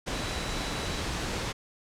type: tone in noise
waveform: sine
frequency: 3935 Hz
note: B7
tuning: 7 cents flat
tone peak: -42 dBFS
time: 0.12-1.02 s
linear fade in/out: 20 ms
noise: pink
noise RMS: -32 dBFS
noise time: 0.06-1.53 s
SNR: -13 dB
effects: low-pass 7000 Hz 12 dB/octave